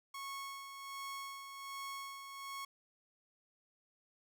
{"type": "tone with tremolo", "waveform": "sawtooth", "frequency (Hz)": 1100, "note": "C#6", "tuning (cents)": -14, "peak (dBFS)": -38, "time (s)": [0.14, 2.65], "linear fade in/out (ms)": 5, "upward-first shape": "sine", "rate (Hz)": 1.3, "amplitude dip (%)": 50, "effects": []}